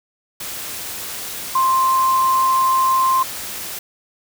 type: tone in noise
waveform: sine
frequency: 1049 Hz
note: C6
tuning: 4 cents sharp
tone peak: -13 dBFS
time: 1.55-3.23 s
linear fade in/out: 5 ms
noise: white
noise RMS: -29 dBFS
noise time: 0.4-3.79 s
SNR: +13 dB
effects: none